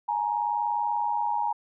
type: tone pair together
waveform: sine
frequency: 838 / 938.4 Hz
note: G#5 / A#5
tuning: +15 / +11 cents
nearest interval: major second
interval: 196 cents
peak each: -27 dBFS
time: 0.08-1.53 s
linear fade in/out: 10 ms
effects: none